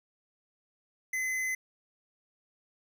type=tone with hard clipping; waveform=triangle; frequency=2038 Hz; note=C7; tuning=46 cents flat; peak=-31 dBFS; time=1.13-1.55 s; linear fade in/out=5 ms; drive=17 dB; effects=none